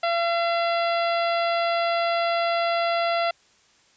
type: harmonic tone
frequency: 680 Hz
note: F5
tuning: 46 cents flat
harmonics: 1 / 2 / 3 / 4 / 5 / 6 / 7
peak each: -22 / -28 / -32 / -34 / -36 / -38 / -39 dBFS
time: 0.03-3.31 s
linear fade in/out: 5 ms
effects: white hiss -59 dBFS RMS until 3.96 s + resampled to 16000 Hz